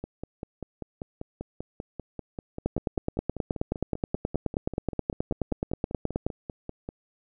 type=two click trains; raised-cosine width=2 ms; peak=-21 / -12 dBFS; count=36 / 35; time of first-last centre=0.04-6.889 / 2.66-6.266 s; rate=5.11 / 9.43 Hz; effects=none